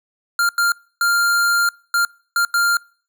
square tone bursts at uneven times, 1396.9 Hz, F6, in tune, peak -15 dBFS, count 6, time 0.39-0.49 / 0.58-0.72 / 1.01-1.69 / 1.94-2.05 / 2.36-2.45 / 2.54-2.77 s, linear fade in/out 2 ms, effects noise-tail reverb RT60 0.5 s tail -26 dB re dry

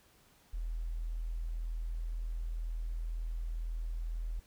sine tone, 40.99 Hz, E1, 9 cents flat, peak -34 dBFS, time 0.53-4.4 s, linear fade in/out 10 ms, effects pink hiss -65 dBFS RMS until 4.46 s

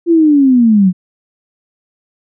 sine linear sweep, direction down, 345.6 to 176.5 Hz, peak -5 dBFS, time 0.06-0.93 s, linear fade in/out 50 ms, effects none

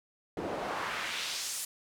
pink noise with band-pass filter sweep, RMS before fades -36 dBFS, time 0.37-1.65 s, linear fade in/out 2 ms, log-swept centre 370 to 10000 Hz, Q 1.2, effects none

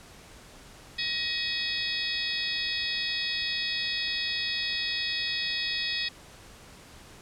harmonic tone with a mistuned harmonic, 631 Hz, D#5, 24 cents sharp, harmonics 3 / 4 / 5 / 6 / 7 / 8, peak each -35 / -35 / -35 / -35 / -35 / -35 dBFS, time 0.98-6.09 s, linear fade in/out 10 ms, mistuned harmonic 5, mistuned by +110 cents, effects pink hiss -50 dBFS RMS until 7.21 s + low-pass 10000 Hz 12 dB/octave

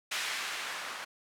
violet noise with low-pass filter sweep, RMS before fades -37 dBFS, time 0.11-1.05 s, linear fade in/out 10 ms, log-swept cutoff 2300 to 1200 Hz, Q 0.93, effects none

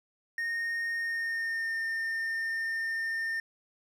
triangle tone with pitch glide, 1848 to 1813.1 Hz, A#6 to A#6, -16 to -49 cents, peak -28 dBFS, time 0.38-3.4 s, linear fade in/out 2 ms, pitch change -33 cents, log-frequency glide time 0.93-1.81 s, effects none

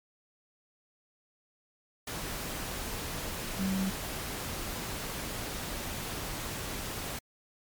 sine tone in noise, 191.5 Hz, G3, 40 cents flat, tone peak -28 dBFS, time 3.59-3.9 s, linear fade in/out 5 ms, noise pink, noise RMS -37 dBFS, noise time 2.07-7.19 s, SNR +6 dB, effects MP3 96 kbps

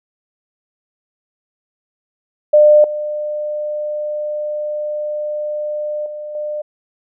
sine tone with level steps, 600 Hz, D5, 37 cents sharp, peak -5 / -19 / -25 / -20 dBFS, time 2.53-6.62 s, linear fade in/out 10 ms, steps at 2.84 / 6.06 / 6.35 s, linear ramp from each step 2 ms, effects none

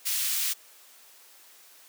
white high-pass noise, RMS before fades -28 dBFS, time 0.05-0.54 s, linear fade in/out 20 ms, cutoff 2200 Hz, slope 12 dB/octave, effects white hiss -54 dBFS RMS until 1.88 s + high-pass 400 Hz 12 dB/octave

